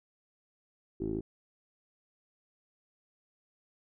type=tone with low-pass filter; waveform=10% pulse; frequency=53.9 Hz; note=A1; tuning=35 cents flat; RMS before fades=-34 dBFS; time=1-1.21 s; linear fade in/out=10 ms; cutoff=360 Hz; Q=7.6; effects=none